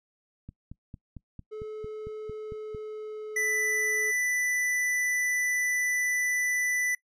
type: click train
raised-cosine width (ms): 5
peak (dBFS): -29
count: 11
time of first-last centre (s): 0.49-2.747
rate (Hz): 4.43
type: tone with pitch glide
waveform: triangle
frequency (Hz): 430.7 to 427.7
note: A4 to A4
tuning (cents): -37 to -49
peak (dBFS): -33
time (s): 1.51-4.12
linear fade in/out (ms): 20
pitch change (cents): -12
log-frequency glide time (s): 2.3-3.94
type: tone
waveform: square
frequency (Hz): 1986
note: B6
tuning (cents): +9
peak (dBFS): -26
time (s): 3.36-6.95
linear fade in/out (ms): 5
effects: noise-tail reverb RT60 0.1 s tail -22 dB re dry + low-pass 12000 Hz 12 dB/octave